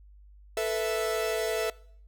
45% pulse chord, A suspended second, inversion none, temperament equal with one note detuned, 440 / 491.9 / 659.3 Hz, A4 / B4 / E5, 0 / -7 / 0 cents, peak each -30 / -35 / -30 dBFS, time 0.57-1.7 s, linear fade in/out 2 ms, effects noise-tail reverb RT60 0.6 s tail -22 dB re dry + added 50 Hz sine -50 dBFS peak until 2.07 s

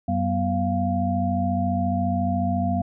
sine tone cluster, 94.1 / 189.3 / 243.6 / 694 Hz, F#2 / F#3 / B3 / F5, +30 / +40 / -24 / -11 cents, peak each -26 dBFS, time 0.08-2.82 s, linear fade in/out 5 ms, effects none

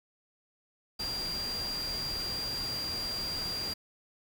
sine tone in noise, 4759 Hz, D8, 22 cents sharp, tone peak -33 dBFS, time 0.99-3.74 s, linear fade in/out 10 ms, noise pink, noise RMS -41 dBFS, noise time 0.99-3.74 s, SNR +5 dB, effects none

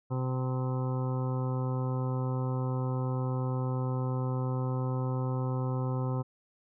harmonic tone, 128.6 Hz, C3, 30 cents flat, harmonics 1 / 2 / 3 / 4 / 6 / 7 / 8 / 9 / 10, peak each -29 / -38 / -41 / -40 / -46 / -46 / -44 / -56 / -48 dBFS, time 0.1-6.23 s, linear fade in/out 20 ms, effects none

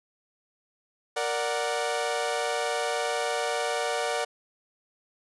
sawtooth chord, Bb augmented, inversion none, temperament equal, 466.2 / 587.3 / 740 Hz, Bb4 / D5 / F#5, 0 / 0 / 0 cents, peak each -27 dBFS, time 1.16-4.25 s, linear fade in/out 10 ms, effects resampled to 24000 Hz

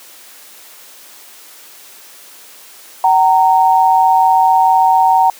sine tone pair together, 760 / 924.4 Hz, F#5 / A#5, +46 / -15 cents, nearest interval minor third, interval 339 cents, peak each -10 dBFS, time 3.04-5.3 s, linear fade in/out 2 ms, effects white hiss -39 dBFS RMS until 5.39 s + high-pass 300 Hz 12 dB/octave

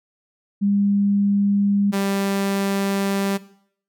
sine / sawtooth tone pair in turn, 201.3 / 197.16 Hz, G3 / G3, +46 / +10 cents, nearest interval unison, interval 36 cents, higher first, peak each -16 dBFS, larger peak neither, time 0.61-1.92 / 1.92-3.38 s, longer second, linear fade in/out 20 ms, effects noise-tail reverb RT60 0.6 s tail -17 dB re dry

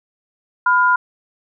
sine tone pair together, 1000 / 1414.2 Hz, B5 / F6, +21 / +21 cents, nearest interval tritone, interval 600 cents, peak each -14 dBFS, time 0.66-0.96 s, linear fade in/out 5 ms, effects none

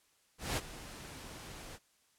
pink noise with ADSR envelope, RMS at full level -33 dBFS, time 0.38-1.79 s, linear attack 190 ms, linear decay 32 ms, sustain -15 dB, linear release 43 ms, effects white hiss -71 dBFS RMS until 2.18 s + low-pass 11000 Hz 12 dB/octave

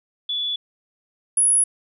sine tone pair in turn, 3437 / 10299 Hz, A7 / E9, -41 / -41 cents, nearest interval octave + perfect fifth, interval 1900 cents, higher second, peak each -22 / -14 dBFS, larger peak second, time 0.29-0.56 / 1.37-1.64 s, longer neither, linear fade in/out 5 ms, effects none

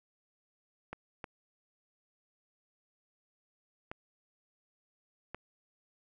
clicks, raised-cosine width 0.5 ms, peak -25 dBFS, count 4, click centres 0.93 / 1.242 / 3.915 / 5.346 s, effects none

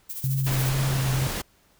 violet noise with tremolo, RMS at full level -32 dBFS, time 0.09-0.7 s, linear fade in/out 10 ms, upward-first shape sine, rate 14 Hz, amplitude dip 60%
sine tone with vibrato, 132.9 Hz, C3, 27 cents sharp, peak -22 dBFS, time 0.24-1.27 s, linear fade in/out 0 ms, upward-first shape triangle, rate 2 Hz, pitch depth 34 cents each way
pink noise, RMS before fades -30 dBFS, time 0.46-1.42 s, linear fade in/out 10 ms
effects pink hiss -61 dBFS RMS until 1.79 s

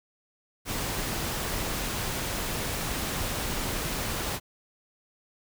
pink noise, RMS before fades -31 dBFS, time 0.65-4.4 s, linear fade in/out 50 ms, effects none

